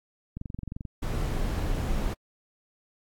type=click train; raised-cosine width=5 ms; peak=-23 dBFS; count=12; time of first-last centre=0.37-0.852 s; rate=22.8 Hz
type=noise; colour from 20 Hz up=brown; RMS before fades=-28 dBFS; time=1.02-2.14 s; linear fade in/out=10 ms
effects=AAC 64 kbps